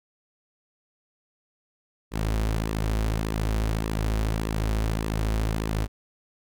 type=tone with flanger; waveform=sawtooth; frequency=54 Hz; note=A1; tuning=32 cents flat; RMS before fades=-26 dBFS; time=2.11-5.88 s; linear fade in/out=50 ms; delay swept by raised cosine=1.3 to 7 ms; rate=1.7 Hz; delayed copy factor=-0.5; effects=none